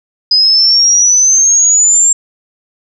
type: exponential sweep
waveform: sine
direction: up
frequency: 4979 to 7459 Hz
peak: -5 dBFS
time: 0.31-2.13 s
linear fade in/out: 5 ms
effects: none